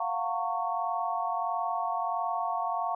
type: chord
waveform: sine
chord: Gb major seventh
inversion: third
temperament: equal with one note detuned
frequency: 698.5 / 740 / 912.1 / 1108.7 Hz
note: F5 / Gb5 / Bb5 / Db6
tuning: 0 / 0 / -38 / 0 cents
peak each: -32 / -35 / -34 / -33 dBFS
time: 0-2.95 s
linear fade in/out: 5 ms
effects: none